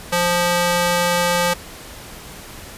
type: tone with high-pass filter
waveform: square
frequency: 175.2 Hz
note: F3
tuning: 6 cents sharp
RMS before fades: -18 dBFS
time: 0.12-1.54 s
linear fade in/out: 10 ms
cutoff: 490 Hz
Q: 0.64
effects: pink hiss -37 dBFS RMS until 2.77 s + resampled to 32000 Hz